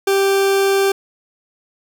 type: tone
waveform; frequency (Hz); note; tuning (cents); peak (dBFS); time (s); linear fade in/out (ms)
40% pulse; 392; G4; 0; -12; 0.07-0.92; 5
effects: none